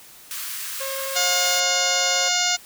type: high-pass noise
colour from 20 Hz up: white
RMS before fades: -31 dBFS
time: 0.31-1.6 s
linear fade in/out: 0 ms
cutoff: 1100 Hz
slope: 48 dB/octave
type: tone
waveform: sawtooth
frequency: 540 Hz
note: C#5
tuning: 45 cents flat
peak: -25 dBFS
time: 0.8-2.29 s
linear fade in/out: 10 ms
type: harmonic tone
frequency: 715 Hz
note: F5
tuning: 41 cents sharp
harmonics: 1 / 2 / 3 / 4 / 5 / 6 / 7 / 8 / 9 / 10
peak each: -28 / -28 / -28 / -28 / -28 / -28 / -28 / -28 / -28 / -28 dBFS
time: 1.15-2.57 s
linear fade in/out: 20 ms
effects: white hiss -46 dBFS RMS until 2.65 s